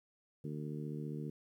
harmonic tone, 75 Hz, D2, 37 cents sharp, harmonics 2 / 3 / 4 / 5 / 6, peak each -41 / -45 / -47 / -49 / -51 dBFS, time 0.44-1.3 s, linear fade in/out 5 ms, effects 12-bit

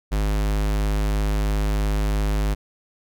square tone, 51.5 Hz, G#1, 14 cents flat, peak -20 dBFS, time 0.11-2.55 s, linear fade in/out 20 ms, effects none

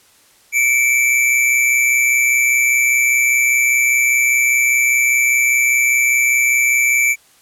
square tone pair together, 2200 / 2325 Hz, C#7 / D7, -14 / -18 cents, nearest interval minor second, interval 96 cents, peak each -21 / -13 dBFS, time 0.52-7.16 s, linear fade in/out 50 ms, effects white hiss -51 dBFS RMS until 7.41 s + low-pass 12000 Hz 12 dB/octave

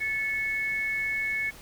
sine tone pair together, 1738.2 / 2202 Hz, A6 / C#7, -22 / -12 cents, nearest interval major third, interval 410 cents, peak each -33 / -27 dBFS, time 0-1.51 s, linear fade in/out 20 ms, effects pink hiss -48 dBFS RMS until 1.61 s

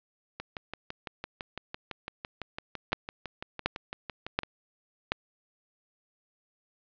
two click trains, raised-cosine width 0.3 ms, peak -20 / -9 dBFS, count 25 / 4, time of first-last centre 0.4-4.434 / 2.93-5.12 s, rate 5.95 / 1.37 Hz, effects resampled to 11025 Hz + 7-bit

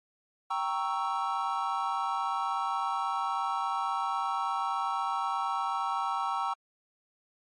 triangle chord, G diminished seventh, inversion none, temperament equal, 784 / 932.3 / 1108.7 / 1318.5 Hz, G5 / Bb5 / Db6 / Fb6, 0 / 0 / 0 / 0 cents, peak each -32 dBFS, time 0.5-6.54 s, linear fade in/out 10 ms, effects MP3 48 kbps

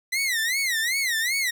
sawtooth tone with vibrato, 1984 Hz, B6, 7 cents sharp, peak -19 dBFS, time 0.12-1.51 s, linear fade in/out 10 ms, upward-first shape sine, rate 2.6 Hz, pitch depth 200 cents each way, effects none

